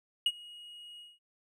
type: tone with ADSR envelope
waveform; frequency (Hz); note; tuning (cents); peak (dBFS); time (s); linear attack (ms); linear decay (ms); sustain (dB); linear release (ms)
triangle; 2887; F#7; -43; -21; 0.26-1.19; 3; 48; -24; 200
effects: none